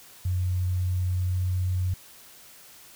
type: tone with pitch glide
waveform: sine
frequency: 91 to 91.58 Hz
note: F#2 to F#2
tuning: -28 to -17 cents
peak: -23 dBFS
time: 0.25-1.94 s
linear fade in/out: 5 ms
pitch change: +11 cents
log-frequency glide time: 1.2-1.35 s
effects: white hiss -50 dBFS RMS until 2.95 s